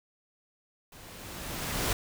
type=noise with level ramp; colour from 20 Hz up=pink; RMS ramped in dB=-51 to -28 dBFS; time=0.92-1.93 s; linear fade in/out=2 ms; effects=none